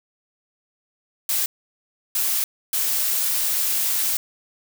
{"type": "noise bursts at uneven times", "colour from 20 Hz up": "blue", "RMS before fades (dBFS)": -22, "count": 3, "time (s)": [[1.29, 1.46], [2.15, 2.44], [2.73, 4.17]], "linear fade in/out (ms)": 2, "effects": []}